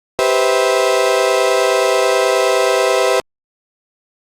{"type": "chord", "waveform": "35% pulse", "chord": "C major seventh", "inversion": "second", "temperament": "equal with one note detuned", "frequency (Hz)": [392, 493.9, 523.3, 649.8], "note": ["G4", "B4", "C5", "E5"], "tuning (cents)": [0, 0, 0, -25], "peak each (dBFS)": -16, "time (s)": [0.19, 3.2], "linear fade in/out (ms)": 0, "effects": ["low-pass 10000 Hz 12 dB/octave", "Opus 48 kbps"]}